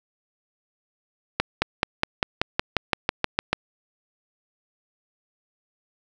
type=accelerating click train; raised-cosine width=0.3 ms; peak=-3 dBFS; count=13; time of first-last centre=1.4-3.53 s; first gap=220 ms; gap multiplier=0.96; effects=none